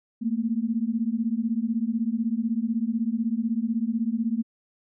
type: beating tone pair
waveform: sine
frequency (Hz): 220 / 236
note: A3 / A#3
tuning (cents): 0 / +22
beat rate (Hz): 16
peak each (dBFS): -26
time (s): 0.21-4.43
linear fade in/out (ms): 20
effects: none